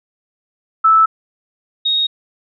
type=tone pair in turn; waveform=sine; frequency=1313 / 3748 Hz; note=E6 / A#7; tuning=-7 / +9 cents; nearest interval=octave + tritone; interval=1816 cents; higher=second; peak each=-7 / -13 dBFS; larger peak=first; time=0.84-1.06 / 1.85-2.07 s; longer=neither; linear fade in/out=10 ms; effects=none